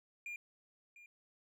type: tone with echo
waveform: triangle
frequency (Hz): 2401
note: D7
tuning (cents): +38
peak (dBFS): -40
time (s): 0.26-0.36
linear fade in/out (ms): 2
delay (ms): 700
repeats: 1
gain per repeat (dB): -14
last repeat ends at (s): 1.06
effects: none